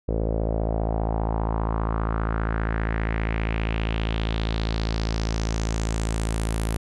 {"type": "tone with low-pass filter sweep", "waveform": "sawtooth", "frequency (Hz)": 55, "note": "A1", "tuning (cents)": 0, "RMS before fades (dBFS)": -25, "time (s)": [0.08, 6.77], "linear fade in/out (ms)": 5, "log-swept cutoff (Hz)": [490, 11000], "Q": 3, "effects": []}